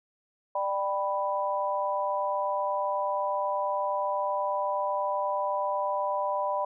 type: chord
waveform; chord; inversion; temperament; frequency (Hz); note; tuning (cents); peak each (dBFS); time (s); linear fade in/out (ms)
sine; G major; second; equal with one note detuned; 594.5 / 784 / 987.8; D5 / G5 / B5; +21 / 0 / 0; -30 / -33 / -29; 0.55-6.65; 5
effects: none